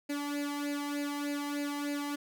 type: tone with flanger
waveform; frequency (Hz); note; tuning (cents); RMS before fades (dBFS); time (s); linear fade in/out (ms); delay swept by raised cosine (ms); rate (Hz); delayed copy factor
sawtooth; 288.5; D4; -31; -35; 0.09-2.16; 10; 0.43 to 1.01; 3.3; +0.75
effects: none